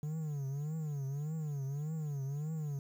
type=tone with vibrato; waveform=triangle; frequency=146.83 Hz; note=D3; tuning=in tune; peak=-33 dBFS; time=0.03-2.79 s; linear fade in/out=2 ms; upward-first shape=triangle; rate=1.7 Hz; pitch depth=170 cents each way; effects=10-bit